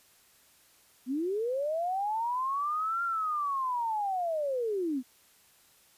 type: linear two-way sweep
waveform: sine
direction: up then down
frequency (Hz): 239 to 1394 to 239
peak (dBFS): -28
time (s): 1.06-5.03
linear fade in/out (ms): 50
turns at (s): 3.03
effects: white hiss -62 dBFS RMS until 5.97 s + resampled to 32000 Hz